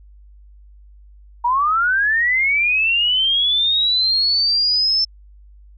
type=linear sweep; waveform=sine; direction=up; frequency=932.3 to 5330 Hz; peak=-14 dBFS; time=1.44-5.05 s; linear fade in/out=10 ms; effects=added 50 Hz sine -42 dBFS peak until 5.77 s